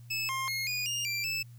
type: tone with pitch steps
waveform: 25% pulse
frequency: 2607 / 1063 / 2152 / 2459 / 2828 / 2359 / 2631 Hz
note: E7 / C6 / C7 / D#7 / F7 / D7 / E7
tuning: -20 / +27 / +48 / -21 / +21 / +7 / -4 cents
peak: -27 dBFS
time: 0.1-1.43 s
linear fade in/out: 10 ms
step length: 190 ms
effects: added 119 Hz sine -47 dBFS peak until 1.58 s + white hiss -66 dBFS RMS until 1.58 s